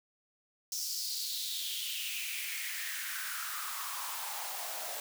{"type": "noise with high-pass filter sweep", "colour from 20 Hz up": "white", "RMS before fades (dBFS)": -38, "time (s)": [0.72, 5], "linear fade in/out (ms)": 2, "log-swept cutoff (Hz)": [5600, 600], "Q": 4.5, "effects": []}